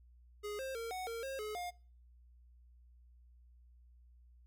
square tone with pitch steps, 415.8 / 530 / 459.3 / 741 / 460 / 537 / 425.8 / 710 Hz, G#4 / C5 / A#4 / F#5 / A#4 / C5 / G#4 / F5, +2 / +22 / -26 / +2 / -23 / +45 / +43 / +28 cents, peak -40 dBFS, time 0.43-1.71 s, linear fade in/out 20 ms, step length 160 ms, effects noise-tail reverb RT60 0.5 s tail -25 dB re dry + added 60 Hz sine -59 dBFS peak until 4.46 s

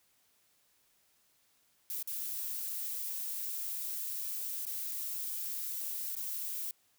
violet noise with dropouts, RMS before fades -38 dBFS, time 1.9-6.71 s, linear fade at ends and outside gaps 1 ms, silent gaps 2.028-2.074 / 4.653-4.667 / 6.152-6.166 s, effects white hiss -71 dBFS RMS until 6.98 s

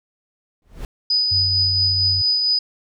brown noise with exponential growth, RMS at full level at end -25 dBFS, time 0.62-0.85 s, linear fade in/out 1 ms, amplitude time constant 50 ms
sine tone with tremolo, 4978 Hz, D#8, in tune, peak -14 dBFS, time 1.1-2.59 s, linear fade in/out 5 ms, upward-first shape triangle, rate 4.4 Hz, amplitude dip 35%
sine tone, 92.6 Hz, F#2, 2 cents sharp, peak -23 dBFS, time 1.31-2.22 s, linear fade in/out 10 ms
effects none

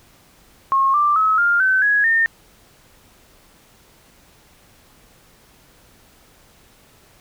sine tone with pitch steps, 1082 / 1179.9 / 1286.7 / 1403.2 / 1530.2 / 1668.7 / 1819.7 Hz, C#6 / D6 / E6 / F6 / G6 / G#6 / A#6, -42 / +8 / -42 / +8 / -42 / +8 / -42 cents, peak -13 dBFS, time 0.72-2.26 s, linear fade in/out 0 ms, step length 220 ms, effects pink hiss -52 dBFS RMS until 7.2 s

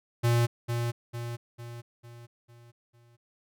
square tone with echo, 118.5 Hz, A#2, 29 cents sharp, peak -22 dBFS, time 0.23-0.47 s, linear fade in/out 20 ms, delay 450 ms, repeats 6, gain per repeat -6 dB, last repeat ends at 3.17 s, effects none

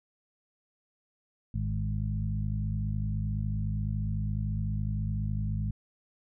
harmonic tone with a mistuned harmonic, 51.91 Hz, G#1, in tune, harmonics 1 / 2 / 3 / 4, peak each -33 / -31 / -36 / -38 dBFS, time 1.54-5.71 s, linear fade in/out 5 ms, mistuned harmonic 2, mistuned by +35 cents, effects none

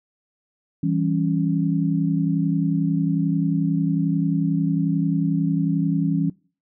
sine chord, C# diminished, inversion first, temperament equal, 164.81 / 196 / 277.2 Hz, E3 / G3 / C#4, 0 / 0 / 0 cents, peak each -21 / -26 / -23 dBFS, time 0.83-6.3 s, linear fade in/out 5 ms, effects noise-tail reverb RT60 0.4 s tail -23 dB re dry

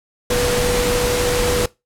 sine tone in noise, 489.3 Hz, B4, 16 cents flat, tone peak -18 dBFS, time 0.3-1.66 s, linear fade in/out 5 ms, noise pink, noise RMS -20 dBFS, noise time 0.3-1.66 s, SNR -1 dB, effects noise-tail reverb RT60 0.2 s tail -20 dB re dry + low-pass 12000 Hz 12 dB/octave

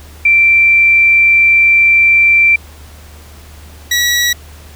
sine / 20% pulse tone pair in turn, 2349 / 1930.6 Hz, D7 / B6, 0 / -40 cents, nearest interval minor third, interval 340 cents, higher first, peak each -5 dBFS, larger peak neither, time 0.25-2.56 / 3.91-4.33 s, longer first, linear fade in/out 5 ms, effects added 75 Hz sine -34 dBFS peak until 4.75 s + pink hiss -40 dBFS RMS until 4.75 s

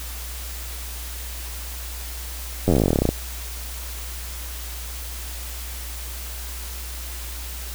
slowing click train, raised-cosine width 2 ms, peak -5 dBFS, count 21, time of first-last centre 2.68-3.09 s, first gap 10 ms, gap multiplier 1.07, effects added 60 Hz sine -32 dBFS peak until 7.74 s + white hiss -36 dBFS RMS until 7.74 s

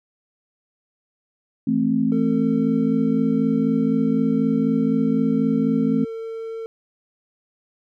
sine chord, A minor, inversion second, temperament just, 165 / 220 / 264 Hz, E3 / A3 / C4, +2 / 0 / +16 cents, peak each -26 / -20 / -20 dBFS, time 1.67-6.05 s, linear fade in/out 5 ms
triangle tone, 451 Hz, A4, 43 cents sharp, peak -26 dBFS, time 2.12-6.66 s, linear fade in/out 0 ms
effects none

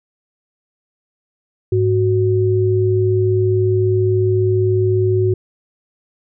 sine tone pair together, 104.58 / 370 Hz, G#2 / F#4, +13 / 0 cents, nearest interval octave + minor seventh, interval 2187 cents, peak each -15 dBFS, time 1.72-5.34 s, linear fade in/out 5 ms, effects none

